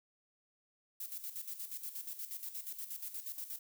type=noise with tremolo; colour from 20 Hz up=violet; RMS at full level=-42 dBFS; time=1-3.59 s; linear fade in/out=5 ms; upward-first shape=square; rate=8.4 Hz; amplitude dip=65%; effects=none